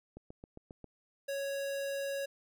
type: click train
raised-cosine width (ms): 2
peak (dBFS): -34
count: 6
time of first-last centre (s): 0.17-0.843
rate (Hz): 7.43
type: tone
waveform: square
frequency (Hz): 554.4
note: C#5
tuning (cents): 0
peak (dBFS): -35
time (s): 1.28-2.26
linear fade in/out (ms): 10
effects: none